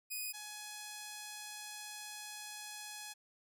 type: tone pair in turn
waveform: 5% pulse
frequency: 2489 / 841 Hz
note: D#7 / G#5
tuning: 0 / +22 cents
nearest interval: octave + perfect fifth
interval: 1878 cents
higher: first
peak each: -29 / -33 dBFS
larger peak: first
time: 0.1-0.33 / 0.33-3.14 s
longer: second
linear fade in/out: 20 ms
effects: none